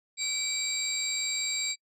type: tone cluster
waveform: sine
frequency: 2305 / 3916 / 4672 / 7550 Hz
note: D7 / B7 / D8 / A#8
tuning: -33 / -15 / -10 / +21 cents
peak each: -34 / -34 / -35 / -30 dBFS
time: 0.17-1.76 s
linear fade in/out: 50 ms
effects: noise-tail reverb RT60 0.1 s tail -26 dB re dry + tanh soft clip ceiling -22 dBFS